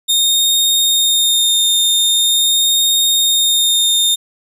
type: tone with vibrato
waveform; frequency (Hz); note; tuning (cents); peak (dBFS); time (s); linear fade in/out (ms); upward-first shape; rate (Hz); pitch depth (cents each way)
sawtooth; 3671; A#7; -27; -8; 0.08-4.16; 20; sine; 0.43; 12
effects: none